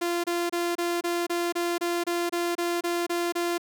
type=tone bursts; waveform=sawtooth; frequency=345.6 Hz; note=F4; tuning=18 cents flat; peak=-21 dBFS; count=14; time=0.01-3.581 s; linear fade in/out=10 ms; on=230 ms; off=27 ms; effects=none